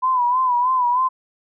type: tone with vibrato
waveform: sine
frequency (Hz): 1000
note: B5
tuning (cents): +21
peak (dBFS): -15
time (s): 0.02-1.09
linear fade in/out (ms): 20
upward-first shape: sine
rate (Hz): 3.2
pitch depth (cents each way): 69
effects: none